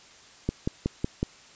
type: click train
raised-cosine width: 3 ms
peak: -12 dBFS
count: 5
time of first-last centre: 0.49-1.229 s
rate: 5.41 Hz
effects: white hiss -52 dBFS RMS until 1.55 s + resampled to 16000 Hz